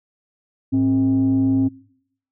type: tone pair together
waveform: sine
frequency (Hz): 106.6 / 267.1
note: G#2 / C4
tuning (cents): +46 / +36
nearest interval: octave + major third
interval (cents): 1590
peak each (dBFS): -21 / -14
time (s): 0.72-1.69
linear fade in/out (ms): 20
effects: noise-tail reverb RT60 0.7 s tail -23 dB re dry + tanh soft clip ceiling -11 dBFS